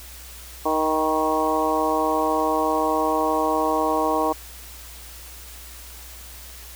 harmonic tone with a mistuned harmonic, 156.6 Hz, D#3, 11 cents sharp, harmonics 2 / 3 / 4 / 5 / 6 / 7, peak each -26 / -26 / -26 / -26 / -26 / -26 dBFS, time 0.65-4.33 s, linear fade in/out 10 ms, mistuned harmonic 6, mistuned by +22 cents, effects added 60 Hz sine -42 dBFS peak until 6.75 s + white hiss -42 dBFS RMS until 6.75 s

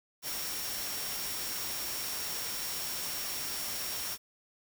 sine tone in noise, 5560 Hz, F8, 9 cents flat, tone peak -41 dBFS, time 0.22-4.18 s, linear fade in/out 50 ms, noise white, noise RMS -37 dBFS, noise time 0.22-4.18 s, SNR -7 dB, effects none

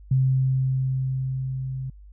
sine tone with level ramp, 131.5 Hz, C3, 9 cents sharp, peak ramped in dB -16 to -28 dBFS, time 0.11-1.9 s, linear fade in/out 5 ms, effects added 50 Hz sine -43 dBFS peak until 2.12 s

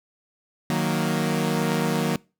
sawtooth chord, D# minor, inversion none, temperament equal, 155.56 / 185 / 233.1 Hz, D#3 / F#3 / A#3, 0 / 0 / 0 cents, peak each -22 dBFS, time 0.7-2.16 s, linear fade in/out 0 ms, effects noise-tail reverb RT60 0.3 s tail -24 dB re dry

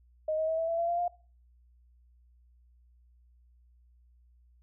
sine tone with pitch steps, 622.3 / 633.2 / 644.2 / 655.5 / 667 / 678.6 / 690.5 / 702.6 Hz, D#5 / D#5 / E5 / E5 / E5 / F5 / F5 / F5, 0 / +30 / -40 / -10 / +20 / -50 / -20 / +10 cents, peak -27 dBFS, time 0.28-1.08 s, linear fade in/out 5 ms, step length 100 ms, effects noise-tail reverb RT60 0.4 s tail -21 dB re dry + added 60 Hz sine -59 dBFS peak until 4.62 s

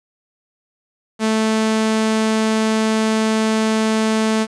sawtooth tone, 219.5 Hz, A3, 4 cents flat, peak -11 dBFS, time 1.19-4.47 s, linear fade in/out 50 ms, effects resampled to 22050 Hz + 7-bit

